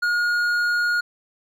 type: tone with hard clipping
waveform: sine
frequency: 1434 Hz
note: F6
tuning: 45 cents sharp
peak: -20 dBFS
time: 0.02-1.01 s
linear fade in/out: 10 ms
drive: 6 dB
effects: none